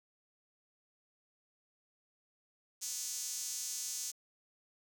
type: tone with high-pass filter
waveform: sawtooth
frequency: 246.9 Hz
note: B3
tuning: in tune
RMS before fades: -40 dBFS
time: 2.81-4.12 s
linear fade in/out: 20 ms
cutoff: 6400 Hz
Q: 2.8
effects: 10-bit